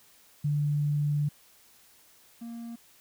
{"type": "tone pair in turn", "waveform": ["sine", "triangle"], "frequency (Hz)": [146.83, 233.1], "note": ["D3", "A#3"], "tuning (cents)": [0, 0], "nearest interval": "minor sixth", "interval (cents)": 800, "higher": "second", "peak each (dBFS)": [-24, -35], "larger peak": "first", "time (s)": [[0.44, 1.29], [2.41, 2.76]], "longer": "first", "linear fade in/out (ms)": 10, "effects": ["white hiss -59 dBFS RMS until 3 s"]}